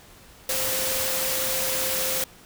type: tone in noise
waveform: sine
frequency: 523.3 Hz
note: C5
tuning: in tune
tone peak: -32 dBFS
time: 0.49-2.24 s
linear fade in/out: 2 ms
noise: white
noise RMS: -26 dBFS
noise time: 0.49-2.24 s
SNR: -9 dB
effects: pink hiss -50 dBFS RMS until 2.45 s